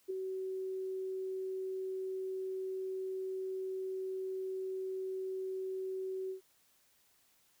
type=tone with ADSR envelope; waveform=sine; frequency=378.1 Hz; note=F#4; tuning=38 cents sharp; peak=-32 dBFS; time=0.08-6.41 s; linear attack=23 ms; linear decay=5 ms; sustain=-4 dB; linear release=110 ms; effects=white hiss -70 dBFS RMS until 7.6 s